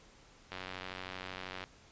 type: click train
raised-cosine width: 0.3 ms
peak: -25 dBFS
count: 105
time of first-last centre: 0.52-1.639 s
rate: 92.9 Hz
effects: pink hiss -60 dBFS RMS until 1.91 s + resampled to 16000 Hz